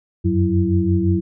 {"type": "tone cluster", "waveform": "sine", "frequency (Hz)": [88.9, 94.7, 184.5, 333.2], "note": ["F2", "F#2", "F#3", "E4"], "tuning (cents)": [31, 41, -5, 19], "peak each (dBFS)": -20, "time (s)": [0.24, 1.21], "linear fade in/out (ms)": 20, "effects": []}